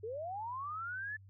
sine linear sweep, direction up, 412 to 1760 Hz, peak -38 dBFS, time 0.03-1.17 s, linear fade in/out 10 ms, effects added 97 Hz sine -54 dBFS peak until 1.29 s

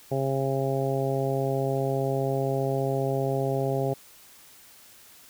harmonic tone, 135.1 Hz, C#3, 44 cents flat, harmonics 1 / 2 / 3 / 4 / 5 / 6, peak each -28 / -34 / -29 / -31 / -32 / -37 dBFS, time 0.11-3.94 s, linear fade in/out 10 ms, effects white hiss -52 dBFS RMS until 5.29 s

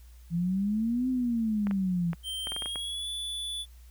sine exponential two-way sweep, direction up then down, 164.81 to 260 to 164.81 Hz, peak -25 dBFS, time 0.3-2.15 s, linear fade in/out 50 ms, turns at 1.09 s
clicks, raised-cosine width 0.5 ms, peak -23 dBFS, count 9, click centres 1.67 / 1.711 / 2.132 / 2.471 / 2.52 / 2.564 / 2.622 / 2.659 / 2.758 s
square tone with pitch glide, 3136 to 3460 Hz, G7 to A7, 0 to -30 cents, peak -33 dBFS, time 2.23-3.66 s, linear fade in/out 50 ms, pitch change +170 cents, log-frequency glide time 2.45-3.08 s
effects added 60 Hz sine -48 dBFS peak until 3.9 s + white hiss -63 dBFS RMS until 3.9 s

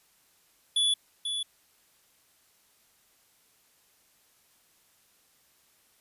square tone with echo, 3432 Hz, A7, 44 cents flat, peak -23 dBFS, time 0.76-0.94 s, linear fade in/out 5 ms, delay 490 ms, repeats 1, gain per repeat -7 dB, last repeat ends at 1.43 s, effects white hiss -65 dBFS RMS until 6 s + resampled to 32000 Hz

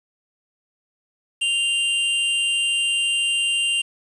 square tone pair together, 2794 / 3126 Hz, F7 / G7, 0 / -6 cents, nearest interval major second, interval 194 cents, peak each -20 / -28 dBFS, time 1.41-3.82 s, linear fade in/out 10 ms, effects resampled to 24000 Hz + 8-bit

